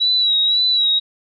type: tone with vibrato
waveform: sine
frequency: 3891 Hz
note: B7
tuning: 27 cents flat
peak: -13 dBFS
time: 0-1 s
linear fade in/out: 20 ms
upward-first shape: sine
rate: 1.9 Hz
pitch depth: 48 cents each way
effects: none

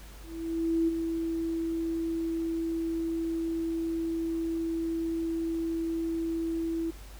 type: tone with ADSR envelope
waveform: sine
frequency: 329.6 Hz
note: E4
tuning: in tune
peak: -22 dBFS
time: 0.23-6.91 s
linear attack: 650 ms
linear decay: 17 ms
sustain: -6 dB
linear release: 11 ms
effects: added 50 Hz sine -44 dBFS peak until 7.19 s + pink hiss -52 dBFS RMS until 7.19 s

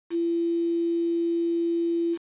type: tone with quantisation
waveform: sine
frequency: 337.8 Hz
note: E4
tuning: 42 cents sharp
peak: -22 dBFS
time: 0.1-2.18 s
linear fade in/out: 50 ms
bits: 7
effects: resampled to 8000 Hz

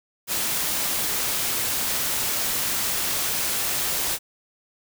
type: noise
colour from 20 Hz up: white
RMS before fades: -25 dBFS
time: 0.27-4.19 s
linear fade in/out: 50 ms
effects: none

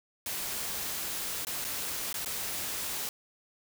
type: noise with dropouts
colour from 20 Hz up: white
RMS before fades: -35 dBFS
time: 0.26-3.09 s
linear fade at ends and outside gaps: 1 ms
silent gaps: 1.449-1.469 / 1.644-1.648 / 2.128-2.142 / 2.248-2.259 s
effects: none

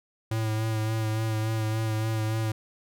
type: tone with vibrato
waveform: square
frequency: 110.1 Hz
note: A2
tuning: 2 cents sharp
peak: -26 dBFS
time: 0.31-2.52 s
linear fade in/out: 5 ms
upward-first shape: sine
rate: 3.5 Hz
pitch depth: 25 cents each way
effects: none

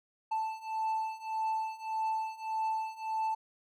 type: beating tone pair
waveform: triangle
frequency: 880 / 881.7 Hz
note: A5 / A5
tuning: 0 / +3 cents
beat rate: 1.7 Hz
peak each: -34 / -32 dBFS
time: 0.31-3.35 s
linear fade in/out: 10 ms
effects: none

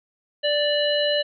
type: harmonic tone with a mistuned harmonic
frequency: 587.3 Hz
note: D5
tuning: in tune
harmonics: 1 / 3 / 5 / 7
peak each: -21 / -29 / -25 / -28 dBFS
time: 0.43-1.23 s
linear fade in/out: 20 ms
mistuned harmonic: 7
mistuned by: -27 cents
effects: none

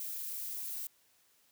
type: noise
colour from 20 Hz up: violet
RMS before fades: -40 dBFS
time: 0-0.87 s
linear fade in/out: 2 ms
effects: white hiss -69 dBFS RMS until 1.51 s + high-pass 60 Hz 12 dB/octave

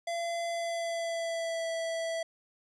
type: tone with pitch glide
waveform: square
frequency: 680 to 658.7 Hz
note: F5 to E5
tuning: -46 to -1 cents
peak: -32 dBFS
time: 0.07-2.23 s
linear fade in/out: 5 ms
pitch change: -55 cents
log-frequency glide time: 0.48-1.68 s
effects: resampled to 22050 Hz

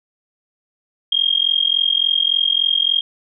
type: tone with amplitude modulation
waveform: sine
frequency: 3231 Hz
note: G#7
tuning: 48 cents flat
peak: -10 dBFS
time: 1.12-3.01 s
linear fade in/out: 5 ms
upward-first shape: sine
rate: 43.5 Hz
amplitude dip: 95%
effects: none

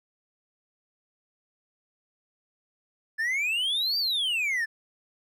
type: exponential two-way sweep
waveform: triangle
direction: up then down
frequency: 1727 to 4742 to 1727 Hz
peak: -23 dBFS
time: 3.18-4.66 s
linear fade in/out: 20 ms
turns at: 3.98 s
effects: none

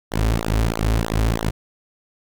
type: tone with flanger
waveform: sawtooth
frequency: 55 Hz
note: A1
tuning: in tune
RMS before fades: -20 dBFS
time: 0.11-1.51 s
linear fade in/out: 20 ms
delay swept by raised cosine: 0.38 to 6.28 ms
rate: 3.1 Hz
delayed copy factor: -1
effects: none

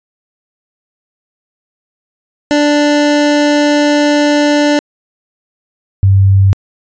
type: tone pair in turn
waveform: 25% pulse / sine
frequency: 293.7 / 97.31 Hz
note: D4 / G2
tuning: 0 / -12 cents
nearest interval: octave + perfect fifth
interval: 1912 cents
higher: first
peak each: -4 dBFS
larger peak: neither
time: 2.51-4.79 / 6.03-6.53 s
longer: first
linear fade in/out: 0 ms
effects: resampled to 16000 Hz

